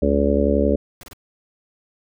harmonic tone, 71.2 Hz, C#2, 47 cents sharp, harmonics 1 / 3 / 4 / 5 / 6 / 7 / 8, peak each -22 / -22 / -22 / -28 / -22 / -25 / -22 dBFS, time 0.02-0.76 s, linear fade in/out 5 ms
pink noise bursts, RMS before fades -40 dBFS, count 3, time 1.01-1.133 s, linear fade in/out 2 ms, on 23 ms, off 27 ms
effects none

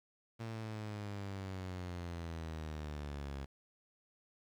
sawtooth exponential sweep, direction down, 115 to 68 Hz, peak -37 dBFS, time 0.39-3.46 s, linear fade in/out 20 ms, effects low-pass 6000 Hz 12 dB/octave + 11-bit

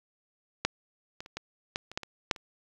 clicks, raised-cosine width 0.2 ms, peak -7 / -22 / -30 / -18 / -13 / -26 / -13 / -23 / -6 / -28 dBFS, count 10, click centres 0.65 / 1.205 / 1.261 / 1.37 / 1.759 / 1.916 / 1.975 / 2.033 / 2.312 / 2.362 s, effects low-pass 7000 Hz 12 dB/octave + 8-bit

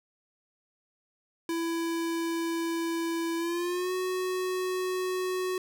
square tone with pitch glide, 332.8 to 369.3 Hz, E4 to F#4, +17 to -3 cents, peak -29 dBFS, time 1.49-5.58 s, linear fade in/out 2 ms, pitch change +180 cents, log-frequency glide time 3.37-3.93 s, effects none

